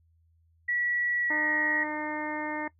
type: tone with pitch glide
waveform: sine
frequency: 1937 to 1900.4 Hz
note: B6 to A#6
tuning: -34 to +33 cents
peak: -26 dBFS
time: 0.68-1.84 s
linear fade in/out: 10 ms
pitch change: -33 cents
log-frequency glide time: 1.2-1.49 s
type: harmonic tone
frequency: 303.4 Hz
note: D#4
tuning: 44 cents flat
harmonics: 1 / 2 / 3 / 4 / 5 / 6 / 7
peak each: -35 / -39 / -35 / -45 / -47 / -37 / -40 dBFS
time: 1.3-2.68 s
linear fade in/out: 5 ms
effects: noise-tail reverb RT60 0.1 s tail -20 dB re dry + added 82 Hz sine -62 dBFS peak until 2.79 s